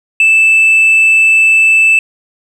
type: tone with tanh clipping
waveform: triangle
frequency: 2637 Hz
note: E7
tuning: in tune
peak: -5 dBFS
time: 0.2-1.99 s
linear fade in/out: 2 ms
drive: 6 dB
effects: none